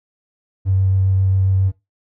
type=tone with vibrato; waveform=triangle; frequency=95.5 Hz; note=G2; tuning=45 cents flat; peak=-9 dBFS; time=0.65-1.72 s; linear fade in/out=50 ms; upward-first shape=triangle; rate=7.4 Hz; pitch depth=13 cents each way; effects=noise-tail reverb RT60 0.2 s tail -19 dB re dry + tanh soft clip ceiling -10 dBFS